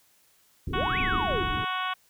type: low-pass noise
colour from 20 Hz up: pink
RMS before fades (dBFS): -32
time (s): 0.67-1.65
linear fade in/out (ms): 5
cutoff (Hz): 440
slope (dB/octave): 96
type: harmonic tone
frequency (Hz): 370.5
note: F#4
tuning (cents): +2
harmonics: 2 / 3 / 4 / 5 / 6 / 7 / 8 / 9 / 10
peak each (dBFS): -36 / -30 / -34 / -42 / -40 / -40 / -39 / -39 / -48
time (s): 0.73-1.94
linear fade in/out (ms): 10
type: exponential two-way sweep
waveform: sine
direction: up then down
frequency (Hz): 329.6 to 2681 to 329.6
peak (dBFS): -28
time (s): 0.75-1.43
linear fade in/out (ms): 2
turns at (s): 0.99
effects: white hiss -63 dBFS RMS until 2.09 s